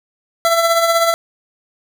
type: tone with tremolo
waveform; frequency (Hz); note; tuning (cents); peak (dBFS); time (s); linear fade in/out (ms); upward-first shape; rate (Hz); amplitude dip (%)
25% pulse; 670; E5; +28; -6; 0.45-1.14; 0; triangle; 16; 55
effects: none